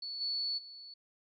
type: tone with level steps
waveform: sine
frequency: 4435 Hz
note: C#8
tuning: in tune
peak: -38 / -32 / -47 dBFS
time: 0.02-0.94 s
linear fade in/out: 5 ms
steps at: 0.2 / 0.57 s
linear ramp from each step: 20 ms
effects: none